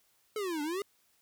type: exponential two-way sweep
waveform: square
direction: down then up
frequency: 442.6 to 287.1 to 416.4 Hz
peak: -33 dBFS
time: 0.36-0.82 s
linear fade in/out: 2 ms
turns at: 0.62 s
effects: white hiss -70 dBFS RMS until 1.21 s